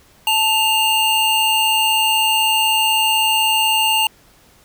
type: tone pair together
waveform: square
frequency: 880 / 2808 Hz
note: A5 / F7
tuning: 0 / +9 cents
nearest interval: octave + minor sixth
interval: 2009 cents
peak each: -19 / -16 dBFS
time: 0.27-4.07 s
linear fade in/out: 2 ms
effects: pink hiss -51 dBFS RMS until 4.64 s